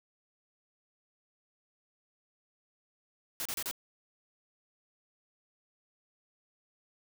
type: noise bursts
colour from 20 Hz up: white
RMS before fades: -36 dBFS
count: 4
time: 3.4-3.712 s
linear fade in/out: 0 ms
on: 54 ms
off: 32 ms
effects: none